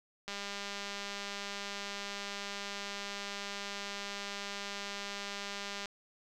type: click train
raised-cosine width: 0.2 ms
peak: -23 dBFS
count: 1122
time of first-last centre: 0.28-5.857 s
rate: 201 Hz
effects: none